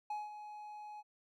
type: tone with ADSR envelope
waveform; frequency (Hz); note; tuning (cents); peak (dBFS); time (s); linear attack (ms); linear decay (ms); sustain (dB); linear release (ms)
triangle; 841; G#5; +22; -34; 0.1-1.03; 5; 190; -10; 36
effects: none